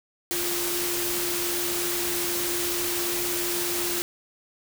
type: tone in noise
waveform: sine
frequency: 349.2 Hz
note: F4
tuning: in tune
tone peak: -31 dBFS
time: 0.31-4.02 s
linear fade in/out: 0 ms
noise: white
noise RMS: -28 dBFS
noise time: 0.31-4.02 s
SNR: -6 dB
effects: none